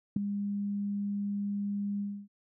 sine tone with ADSR envelope, 202.4 Hz, G#3, 44 cents flat, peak -20 dBFS, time 0.16-2.28 s, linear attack 6 ms, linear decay 5 ms, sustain -10 dB, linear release 280 ms, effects none

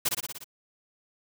white noise with echo, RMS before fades -25 dBFS, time 0.05-0.09 s, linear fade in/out 10 ms, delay 59 ms, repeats 6, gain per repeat -3 dB, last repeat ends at 0.444 s, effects none

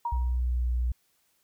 sine tone with exponential decay, 945 Hz, A#5, 23 cents sharp, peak -25 dBFS, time 0.05-0.4 s, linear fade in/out 5 ms, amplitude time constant 75 ms
sine tone with pitch glide, 61.74 to 60.75 Hz, B1 to B1, 0 to -28 cents, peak -24 dBFS, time 0.12-0.92 s, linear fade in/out 5 ms, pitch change -28 cents, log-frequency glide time 0.38-0.7 s
effects white hiss -70 dBFS RMS until 1.43 s

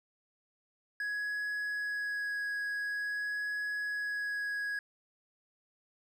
triangle tone with vibrato, 1669 Hz, G#6, 8 cents sharp, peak -31 dBFS, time 1-4.79 s, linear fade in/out 2 ms, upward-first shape sine, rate 0.47 Hz, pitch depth 9 cents each way, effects none

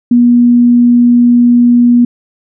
sine tone, 241.1 Hz, B3, 41 cents flat, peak -3 dBFS, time 0.11-2.05 s, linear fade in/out 5 ms, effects none

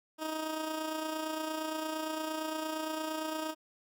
15% pulse tone with amplitude modulation, 313.9 Hz, D#4, 15 cents sharp, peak -26 dBFS, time 0.18-3.55 s, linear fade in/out 50 ms, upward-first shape sine, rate 28.7 Hz, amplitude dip 45%, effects none

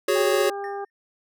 square chord, F# suspended second, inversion none, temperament equal, 370 / 415.3 / 554.4 Hz, F#4 / G#4 / C#5, 0 / 0 / 0 cents, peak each -24 dBFS, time 0.08-0.5 s, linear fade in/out 5 ms
harmonic tone, 400 Hz, G4, 35 cents sharp, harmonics 1 / 2 / 3 / 4, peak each -31 / -32 / -40 / -43 dBFS, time 0.15-0.85 s, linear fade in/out 10 ms
triangle tone with exponential decay, 1822 Hz, A#6, 40 cents flat, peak -33 dBFS, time 0.64-0.9 s, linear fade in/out 1 ms, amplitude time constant 56 ms
effects none

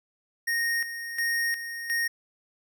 square tone with tremolo, 1858 Hz, A#6, 6 cents flat, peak -25 dBFS, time 0.47-2.08 s, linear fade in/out 10 ms, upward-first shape square, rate 1.4 Hz, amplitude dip 65%, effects none

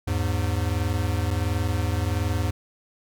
square tone pair together, 81.6 / 103.01 Hz, E2 / G#2, -17 / -14 cents, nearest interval major third, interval 403 cents, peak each -26 dBFS, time 0.07-2.51 s, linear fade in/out 10 ms, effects none

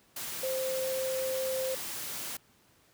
sine tone in noise, 523.3 Hz, C5, in tune, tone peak -30 dBFS, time 0.43-1.75 s, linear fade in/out 5 ms, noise white, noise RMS -38 dBFS, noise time 0.16-2.37 s, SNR +5 dB, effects pink hiss -64 dBFS RMS until 2.93 s + high-pass 80 Hz 12 dB/octave

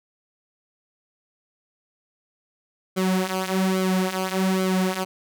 sawtooth tone with flanger, 187.7 Hz, F#3, 25 cents sharp, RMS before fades -23 dBFS, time 2.96-5.05 s, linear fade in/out 20 ms, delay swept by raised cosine 1.1 to 5.9 ms, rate 1.2 Hz, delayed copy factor -0.75, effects none

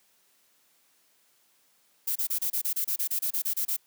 violet noise bursts, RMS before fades -28 dBFS, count 15, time 2.07-3.767 s, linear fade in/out 10 ms, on 87 ms, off 28 ms, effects white hiss -66 dBFS RMS until 3.86 s + high-pass 150 Hz 12 dB/octave

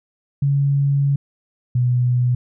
sine tone pair in turn, 140.3 / 123.74 Hz, C#3 / B2, +21 / +4 cents, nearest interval major second, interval 217 cents, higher first, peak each -14 dBFS, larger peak neither, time 0.42-1.16 / 1.75-2.35 s, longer first, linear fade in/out 5 ms, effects none

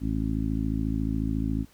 harmonic tone, 54.1 Hz, A1, 29 cents flat, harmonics 1 / 2 / 3 / 4 / 5 / 6, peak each -30 / -32 / -34 / -32 / -30 / -40 dBFS, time 0-1.66 s, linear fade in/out 50 ms, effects pink hiss -59 dBFS RMS until 1.73 s

